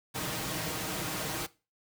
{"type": "noise with comb filter", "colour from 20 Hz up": "pink", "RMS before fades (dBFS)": -34, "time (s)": [0.14, 1.47], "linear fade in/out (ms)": 20, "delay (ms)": 6.4, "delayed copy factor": 0.55, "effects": ["noise-tail reverb RT60 0.3 s tail -19 dB re dry", "high-pass 80 Hz 12 dB/octave"]}